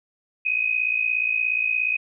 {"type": "tone pair together", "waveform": "sine", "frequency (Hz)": [2489, 2546], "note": ["D#7", "D#7"], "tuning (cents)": [0, 39], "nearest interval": "unison", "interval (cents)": 39, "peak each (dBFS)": -23, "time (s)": [0.45, 1.97], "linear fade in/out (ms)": 10, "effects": []}